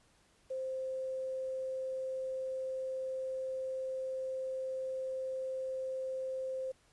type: tone with quantisation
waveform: sine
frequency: 523.3 Hz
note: C5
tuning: in tune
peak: -35 dBFS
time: 0.5-6.72 s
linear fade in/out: 10 ms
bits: 10
effects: pink hiss -68 dBFS RMS until 6.92 s + resampled to 24000 Hz

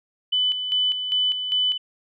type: tone with tremolo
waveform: sine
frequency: 3000 Hz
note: F#7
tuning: 23 cents sharp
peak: -18 dBFS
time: 0.32-1.78 s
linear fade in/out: 10 ms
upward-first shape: square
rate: 2.5 Hz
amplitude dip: 55%
effects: none

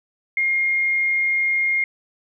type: tone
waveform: sine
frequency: 2131 Hz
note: C7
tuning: 31 cents sharp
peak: -17 dBFS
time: 0.37-1.84 s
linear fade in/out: 2 ms
effects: none

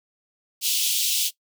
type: high-pass noise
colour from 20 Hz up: pink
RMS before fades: -23 dBFS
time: 0.61-1.31 s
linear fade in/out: 50 ms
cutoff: 2800 Hz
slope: 48 dB/octave
effects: noise-tail reverb RT60 0.1 s tail -18 dB re dry

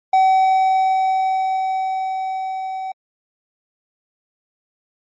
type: tone with level ramp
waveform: triangle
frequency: 760 Hz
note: F#5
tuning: 46 cents sharp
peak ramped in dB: -8 to -22 dBFS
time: 0.13-2.92 s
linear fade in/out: 5 ms
effects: MP3 32 kbps

